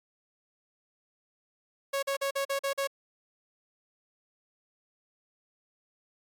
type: tone bursts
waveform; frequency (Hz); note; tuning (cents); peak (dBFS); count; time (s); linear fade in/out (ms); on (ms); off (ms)
sawtooth; 552; C#5; -7; -24; 7; 1.93-2.874; 10; 98; 43
effects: AAC 64 kbps